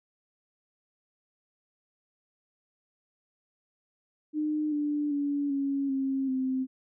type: tone with pitch steps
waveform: sine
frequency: 303.9 / 294.7 / 285.9 / 277.2 / 268.9 / 260.8 Hz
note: D#4 / D4 / D4 / C#4 / C4 / C4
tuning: -41 / +6 / -46 / 0 / +47 / -5 cents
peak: -26 dBFS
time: 4.33-6.67 s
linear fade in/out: 50 ms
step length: 390 ms
effects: none